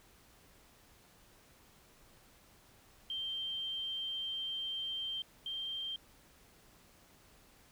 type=tone pair in turn; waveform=sine; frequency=3146 / 3163 Hz; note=G7 / G7; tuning=+6 / +15 cents; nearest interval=unison; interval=9 cents; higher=second; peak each=-36 / -37 dBFS; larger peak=first; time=3.1-5.22 / 5.46-5.96 s; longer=first; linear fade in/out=2 ms; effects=pink hiss -63 dBFS RMS until 7.71 s